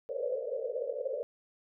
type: band-pass noise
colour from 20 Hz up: white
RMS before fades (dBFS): -35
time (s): 0.09-1.23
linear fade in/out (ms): 0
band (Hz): 460 to 570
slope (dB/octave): 96
effects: none

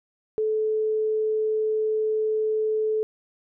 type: tone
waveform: sine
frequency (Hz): 433.8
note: A4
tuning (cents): -25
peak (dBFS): -21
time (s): 0.38-3.03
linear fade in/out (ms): 0
effects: none

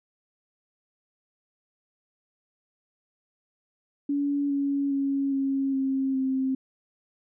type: tone with pitch steps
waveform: sine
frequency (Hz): 284.5 / 280.3 / 276.1 / 272 / 267.9 / 263.9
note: C#4 / C#4 / C#4 / C#4 / C4 / C4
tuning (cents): +45 / +19 / -7 / -33 / +41 / +15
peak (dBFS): -23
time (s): 4.09-6.55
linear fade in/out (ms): 5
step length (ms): 410
effects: none

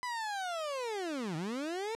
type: linear two-way sweep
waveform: 30% pulse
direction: down then up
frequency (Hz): 1007 to 149.2 to 464.7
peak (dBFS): -32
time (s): 0.03-1.95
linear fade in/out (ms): 0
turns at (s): 1.36
effects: low-pass 8000 Hz 12 dB/octave

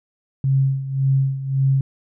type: tone with tremolo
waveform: sine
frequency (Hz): 135.2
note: C#3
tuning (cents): -43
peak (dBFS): -13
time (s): 0.44-1.81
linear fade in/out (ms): 2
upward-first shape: sine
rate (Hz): 1.8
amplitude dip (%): 75
effects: none

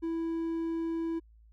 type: tone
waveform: triangle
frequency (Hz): 329.6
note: E4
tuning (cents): 0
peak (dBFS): -28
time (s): 0.02-1.2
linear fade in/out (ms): 20
effects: added 55 Hz sine -55 dBFS peak until 1.52 s

